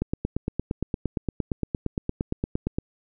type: click train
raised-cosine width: 3 ms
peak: -12 dBFS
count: 25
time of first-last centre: 0.02-2.785 s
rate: 8.68 Hz
effects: none